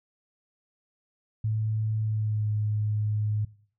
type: tone with pitch glide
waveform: sine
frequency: 109 to 106.02 Hz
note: A2 to G#2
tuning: -16 to +36 cents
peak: -24 dBFS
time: 1.44-3.45 s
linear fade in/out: 5 ms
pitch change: -48 cents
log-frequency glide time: 2.01-2.5 s
effects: noise-tail reverb RT60 0.5 s tail -20 dB re dry